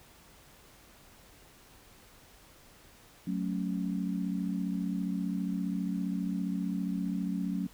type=chord; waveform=sine; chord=F# minor; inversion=none; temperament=equal; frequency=185 / 220 / 277.2 Hz; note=F#3 / A3 / C#4; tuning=0 / 0 / 0 cents; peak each=-32 / -36 / -36 dBFS; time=3.27-7.67 s; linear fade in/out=5 ms; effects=pink hiss -57 dBFS RMS until 7.73 s